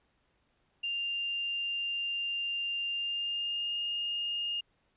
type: tone with pitch glide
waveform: sine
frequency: 2794 to 2835 Hz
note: F7 to F7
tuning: 0 to +25 cents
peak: -31 dBFS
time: 0.83-4.61 s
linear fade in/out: 10 ms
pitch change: +25 cents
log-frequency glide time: 2.89-3.78 s
effects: pink hiss -73 dBFS RMS until 4.96 s + resampled to 8000 Hz